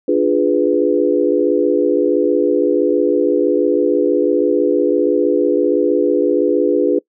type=chord; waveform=sine; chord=D diminished seventh; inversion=none; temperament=equal with one note detuned; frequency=293.7 / 349.2 / 415.3 / 496.7 Hz; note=D4 / F4 / Ab4 / Cb5; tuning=0 / 0 / 0 / +10 cents; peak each=-17 dBFS; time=0.08-6.99 s; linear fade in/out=5 ms; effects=noise-tail reverb RT60 0.1 s tail -24 dB re dry